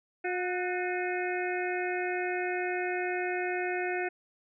harmonic tone with a mistuned harmonic, 360 Hz, F#4, 47 cents flat, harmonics 1 / 2 / 4 / 5 / 6 / 7, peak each -32 / -35 / -38 / -39 / -40 / -40 dBFS, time 0.24-4.09 s, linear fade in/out 10 ms, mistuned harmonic 4, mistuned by +50 cents, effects none

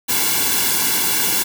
white noise with comb filter, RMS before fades -18 dBFS, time 0.08-1.44 s, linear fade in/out 20 ms, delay 1.6 ms, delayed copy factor -0.9, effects none

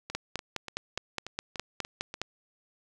two click trains, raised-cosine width 0.2 ms, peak -14 / -21 dBFS, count 11 / 8, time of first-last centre 0.15-2.216 / 0.1-2.141 s, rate 4.84 / 3.43 Hz, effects none

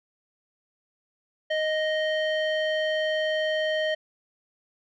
square tone with low-pass filter, 622.3 Hz, D#5, in tune, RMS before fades -26 dBFS, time 1.5-3.95 s, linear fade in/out 10 ms, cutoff 2700 Hz, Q 2.9, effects none

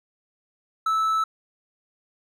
triangle tone, 1310 Hz, E6, 11 cents flat, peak -18 dBFS, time 0.86-1.24 s, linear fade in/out 5 ms, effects none

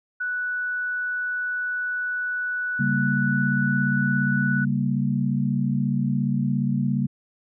sine tone, 1480 Hz, F#6, in tune, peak -24 dBFS, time 0.2-4.65 s, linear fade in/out 10 ms
sine chord, G diminished, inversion second, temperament equal, 138.59 / 196 / 233.1 Hz, Db3 / G3 / Bb3, 0 / 0 / 0 cents, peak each -24 / -25 / -25 dBFS, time 2.79-7.07 s, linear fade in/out 10 ms
effects none

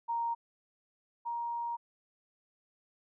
sine tone pair in turn, 932.3 / 940.4 Hz, A#5 / A#5, 0 / +15 cents, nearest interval unison, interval 15 cents, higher second, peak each -30 / -33 dBFS, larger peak first, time 0.08-0.35 / 1.25-1.77 s, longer second, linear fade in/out 20 ms, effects none

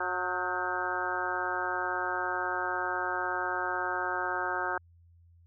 harmonic tone with a mistuned harmonic, 182 Hz, F#3, 28 cents flat, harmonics 2 / 3 / 4 / 5 / 6 / 7 / 8 / 9, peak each -39 / -41 / -37 / -36 / -41 / -36 / -38 / -35 dBFS, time 0-4.78 s, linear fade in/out 5 ms, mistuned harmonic 9, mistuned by -71 cents, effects added 85 Hz sine -56 dBFS peak until 5.46 s

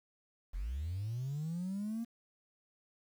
triangle linear sweep, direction up, 38.89 to 235.3 Hz, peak -32 dBFS, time 0.53-2.05 s, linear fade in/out 20 ms, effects tanh soft clip ceiling -32 dBFS + 10-bit

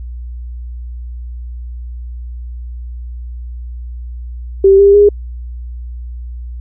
sine tone with pitch steps, 390 / 399.8 / 409.9 Hz, G4 / G4 / G#4, -9 / +34 / -23 cents, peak -3 dBFS, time 4.64-5.09 s, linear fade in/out 5 ms, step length 150 ms, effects added 60 Hz sine -23 dBFS peak until 6.6 s

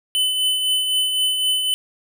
square tone with tremolo, 3020 Hz, F#7, 35 cents sharp, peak -16 dBFS, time 0.15-1.74 s, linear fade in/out 0 ms, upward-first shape triangle, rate 3.9 Hz, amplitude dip 45%, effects none

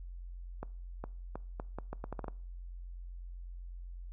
accelerating click train, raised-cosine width 1 ms, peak -25 dBFS, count 11, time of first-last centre 0.63-2.282 s, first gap 410 ms, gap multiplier 0.77, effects noise-tail reverb RT60 0.5 s tail -23 dB re dry + added 44 Hz sine -42 dBFS peak until 4.12 s

